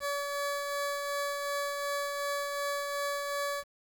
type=tone with tremolo; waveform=20% pulse; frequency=570 Hz; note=C#5; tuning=48 cents sharp; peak=-25 dBFS; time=0-3.64 s; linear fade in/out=50 ms; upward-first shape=triangle; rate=2.7 Hz; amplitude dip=35%; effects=9-bit